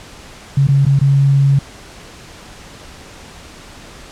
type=tone with dropouts; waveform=sine; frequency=138.59 Hz; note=C#3; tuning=in tune; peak=-8 dBFS; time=0.57-1.59 s; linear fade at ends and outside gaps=5 ms; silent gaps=0.671-0.686 / 0.852-0.864 / 0.991-1.012 s; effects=pink hiss -37 dBFS RMS until 4.11 s + low-pass 8000 Hz 12 dB/octave